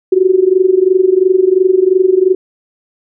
sine tone with amplitude modulation, 373.8 Hz, F#4, 18 cents sharp, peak -3 dBFS, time 0.12-2.35 s, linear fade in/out 5 ms, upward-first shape sine, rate 22.9 Hz, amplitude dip 85%, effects none

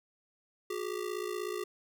square ring-modulated tone, 392 Hz, G4, in tune, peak -32 dBFS, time 0.7-1.64 s, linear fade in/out 2 ms, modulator 28.2 Hz, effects none

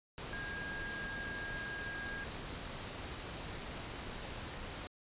sine tone in noise, 1627 Hz, G#6, 36 cents flat, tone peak -41 dBFS, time 0.33-2.24 s, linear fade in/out 0 ms, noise pink, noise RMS -44 dBFS, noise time 0.18-4.87 s, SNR 0 dB, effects resampled to 8000 Hz

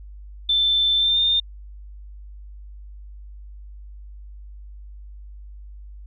sine tone with pitch glide, 3540 to 3621 Hz, A7 to A7, +10 to +49 cents, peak -16 dBFS, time 0.49-1.4 s, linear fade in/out 5 ms, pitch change +39 cents, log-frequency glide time 0.97-1.19 s, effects added 50 Hz sine -37 dBFS peak until 6.06 s

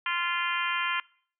harmonic tone, 346.7 Hz, F4, 13 cents flat, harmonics 3 / 4 / 5 / 6 / 7 / 8 / 9, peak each -32 / -33 / -34 / -35 / -35 / -36 / -37 dBFS, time 0.06-1 s, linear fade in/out 2 ms, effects noise-tail reverb RT60 0.5 s tail -23 dB re dry

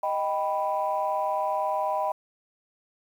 sine chord, Eb augmented, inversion none, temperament equal, 622.3 / 784 / 987.8 Hz, Eb5 / G5 / B5, 0 / 0 / 0 cents, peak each -28 dBFS, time 0.03-2.12 s, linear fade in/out 5 ms, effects tanh soft clip ceiling -16 dBFS + 9-bit

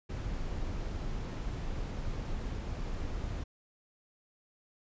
brown noise, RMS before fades -36 dBFS, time 0.09-3.44 s, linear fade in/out 10 ms, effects resampled to 16000 Hz

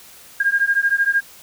sine beating tone pair, 1611 / 1624 Hz, G6 / G#6, +47 / -39 cents, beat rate 13 Hz, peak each -18 / -18 dBFS, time 0.4-1.21 s, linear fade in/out 5 ms, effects white hiss -44 dBFS RMS until 1.42 s

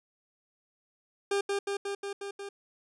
40% pulse tone with echo, 400 Hz, G4, 35 cents sharp, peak -25 dBFS, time 1.31-1.41 s, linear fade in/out 5 ms, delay 180 ms, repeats 6, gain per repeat -2 dB, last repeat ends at 2.49 s, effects resampled to 24000 Hz

